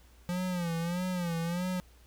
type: tone with vibrato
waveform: square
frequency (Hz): 174.61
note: F3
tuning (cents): 0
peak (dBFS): -31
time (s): 0.29-1.8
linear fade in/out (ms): 0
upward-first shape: sine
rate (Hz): 1.6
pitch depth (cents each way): 92
effects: added 60 Hz sine -56 dBFS peak until 2.06 s + pink hiss -63 dBFS RMS until 2.06 s